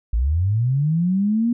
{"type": "linear sweep", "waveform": "sine", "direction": "up", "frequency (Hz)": [51.4, 241.5], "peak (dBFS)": -16, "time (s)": [0.13, 1.53], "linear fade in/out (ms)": 5, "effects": []}